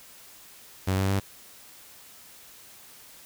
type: tone with pitch steps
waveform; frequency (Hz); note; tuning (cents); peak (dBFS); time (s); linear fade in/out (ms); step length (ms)
sawtooth; 94.6 / 96.36 / 98.16; F#2 / G2 / G2; +39 / -29 / +3; -19; 0.87-1.2; 10; 110
effects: white hiss -50 dBFS RMS until 3.25 s